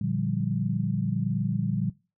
sine chord, G minor seventh, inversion first, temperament equal, 116.54 / 146.83 / 174.61 / 196 Hz, Bb2 / D3 / F3 / G3, 0 / 0 / 0 / 0 cents, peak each -30 dBFS, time 0.01-1.9 s, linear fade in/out 5 ms, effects noise-tail reverb RT60 0.3 s tail -21 dB re dry

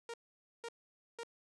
sawtooth tone bursts, 466.2 Hz, A#4, in tune, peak -38 dBFS, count 3, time 0.09-1.234 s, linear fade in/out 2 ms, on 48 ms, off 500 ms, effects resampled to 22050 Hz + 12-bit

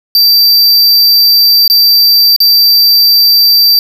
square tone with dropouts, 4672 Hz, D8, 10 cents flat, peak -4 dBFS, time 0.15-3.79 s, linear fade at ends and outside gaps 1 ms, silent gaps 1.678-1.699 / 2.363-2.403 s, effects none

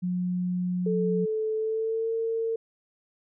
sine tone, 180 Hz, F#3, 47 cents flat, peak -25 dBFS, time 0.02-1.26 s, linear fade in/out 20 ms
sine tone with pitch glide, 436.3 to 453 Hz, A4 to A#4, -15 to -50 cents, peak -25 dBFS, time 0.86-2.56 s, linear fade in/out 5 ms, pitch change +65 cents, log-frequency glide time 1.55-2.11 s
effects none

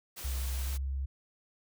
white noise, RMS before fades -43 dBFS, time 0.16-0.78 s, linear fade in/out 20 ms
sine tone with pitch glide, 65.41 to 67.52 Hz, C2 to C#2, 0 to -45 cents, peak -31 dBFS, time 0.24-1.06 s, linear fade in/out 10 ms, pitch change +55 cents, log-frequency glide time 0.65-0.71 s
effects none

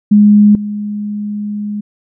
sine tone with level steps, 207.7 Hz, G#3, in tune, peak -3 / -17 dBFS, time 0.11-1.81 s, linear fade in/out 10 ms, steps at 0.55 s, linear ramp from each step 2 ms, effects none

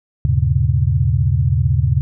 sine tone cluster, 78.2 / 100.3 / 122.9 / 138.5 Hz, D#2 / G2 / B2 / C#3, +9 / +40 / -8 / -1 cents, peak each -18 dBFS, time 0.25-2.01 s, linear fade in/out 0 ms, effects none

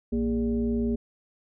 sine tone with frequency modulation, 233.1 Hz, A#3, in tune, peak -23 dBFS, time 0.12-0.96 s, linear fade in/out 10 ms, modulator 174 Hz, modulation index 0.87, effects none

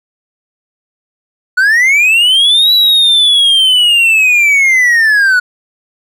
triangle linear two-way sweep, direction up then down, 1450 to 3951 to 1450 Hz, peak -4 dBFS, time 1.57-5.4 s, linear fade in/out 10 ms, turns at 2.73 s, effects none

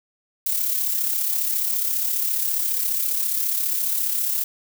violet noise with amplitude modulation, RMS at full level -21 dBFS, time 0.46-4.44 s, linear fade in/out 5 ms, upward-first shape sine, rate 34.7 Hz, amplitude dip 45%, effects none

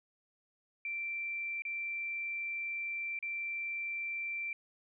sine tone with dropouts, 2349 Hz, D7, in tune, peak -35 dBFS, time 0.85-4.53 s, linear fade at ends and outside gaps 2 ms, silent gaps 1.621-1.651 / 3.19-3.226 s, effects none

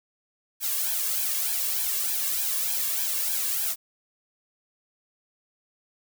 blue noise with flanger, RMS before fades -27 dBFS, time 0.6-3.76 s, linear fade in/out 50 ms, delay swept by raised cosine 1.2 to 1.83 ms, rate 3.3 Hz, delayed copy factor +0.95, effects none

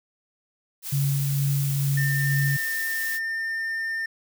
blue noise, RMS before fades -33 dBFS, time 0.82-3.2 s, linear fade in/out 50 ms
sine tone with tremolo, 139.9 Hz, C#3, 16 cents sharp, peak -20 dBFS, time 0.92-2.57 s, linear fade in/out 10 ms, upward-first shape sine, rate 2.2 Hz, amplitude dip 25%
triangle tone, 1805 Hz, A6, 44 cents sharp, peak -24 dBFS, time 1.97-4.06 s, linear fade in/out 5 ms
effects none

